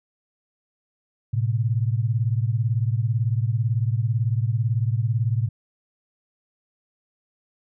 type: beating tone pair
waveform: sine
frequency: 110 / 128 Hz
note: A2 / C3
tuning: 0 / -38 cents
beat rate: 18 Hz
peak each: -21 / -24 dBFS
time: 1.33-5.49 s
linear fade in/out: 10 ms
effects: none